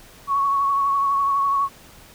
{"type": "tone with vibrato", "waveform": "sine", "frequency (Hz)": 1111, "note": "C#6", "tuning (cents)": 4, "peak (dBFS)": -17, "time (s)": [0.27, 1.69], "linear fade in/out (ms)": 50, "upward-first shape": "triangle", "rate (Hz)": 12, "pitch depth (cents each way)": 29, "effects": ["pink hiss -47 dBFS RMS until 2.14 s"]}